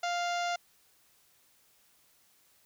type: harmonic tone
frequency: 699 Hz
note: F5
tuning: 1 cent sharp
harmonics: 1 / 2 / 3 / 4 / 5 / 6 / 7 / 8 / 9 / 10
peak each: -31 / -37 / -41 / -43 / -45 / -47 / -48 / -49 / -50 / -51 dBFS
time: 0.03-0.56 s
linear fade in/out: 5 ms
effects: white hiss -66 dBFS RMS until 2.65 s